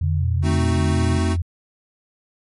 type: tone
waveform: sine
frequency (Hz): 86.5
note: F2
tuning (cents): -16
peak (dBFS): -18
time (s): 0.01-1.42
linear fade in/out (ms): 5
type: tone with vibrato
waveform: sine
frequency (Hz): 134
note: C3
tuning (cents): +42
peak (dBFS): -22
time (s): 0.03-1.18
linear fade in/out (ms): 5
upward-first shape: sine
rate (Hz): 2.7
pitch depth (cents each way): 220
type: chord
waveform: square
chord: A diminished seventh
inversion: none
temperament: equal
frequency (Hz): 220 / 261.6 / 311.1 / 370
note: A3 / C4 / Eb4 / Gb4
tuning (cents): 0 / 0 / 0 / 0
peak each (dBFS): -26 / -28 / -28 / -29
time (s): 0.42-1.37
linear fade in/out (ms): 50
effects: MP3 48 kbps